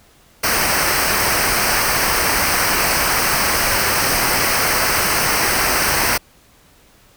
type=noise with comb filter; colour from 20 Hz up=pink; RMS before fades=-17 dBFS; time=0.43-6.18 s; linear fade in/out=10 ms; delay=0.28 ms; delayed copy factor=-0.7; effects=pink hiss -51 dBFS RMS until 7.16 s